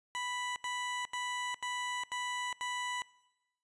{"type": "tone bursts", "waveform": "20% pulse", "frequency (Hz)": 987.8, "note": "B5", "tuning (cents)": 0, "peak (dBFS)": -30, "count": 6, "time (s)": [0.15, 3.02], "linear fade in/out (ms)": 0, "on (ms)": 410, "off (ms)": 82, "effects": ["noise-tail reverb RT60 1.0 s tail -22 dB re dry", "resampled to 24000 Hz"]}